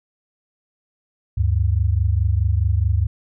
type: tone pair together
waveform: sine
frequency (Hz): 74.3 / 99.04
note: D2 / G2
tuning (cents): +21 / +18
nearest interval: perfect fourth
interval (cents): 497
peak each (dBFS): -18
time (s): 1.37-3.07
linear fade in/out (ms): 10
effects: none